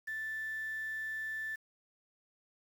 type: tone with quantisation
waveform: sine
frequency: 1760 Hz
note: A6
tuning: in tune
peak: -36 dBFS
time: 0.07-1.56 s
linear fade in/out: 10 ms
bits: 9
effects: none